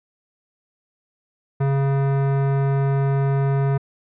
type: tone with hard clipping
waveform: sine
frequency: 137.7 Hz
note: C#3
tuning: 11 cents flat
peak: -19 dBFS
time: 1.6-3.78 s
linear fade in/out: 10 ms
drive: 17 dB
effects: resampled to 8000 Hz